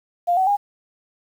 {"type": "tone with pitch steps", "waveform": "sine", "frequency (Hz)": [700, 754.6, 813.4], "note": ["F5", "F#5", "G#5"], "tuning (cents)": [4, 34, -36], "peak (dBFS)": -15, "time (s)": [0.27, 0.57], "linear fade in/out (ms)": 20, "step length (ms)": 100, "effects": ["8-bit"]}